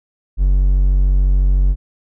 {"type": "tone", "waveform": "triangle", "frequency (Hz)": 46.9, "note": "F#1", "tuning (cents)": 24, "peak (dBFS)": -8, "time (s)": [0.37, 1.76], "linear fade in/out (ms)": 50, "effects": []}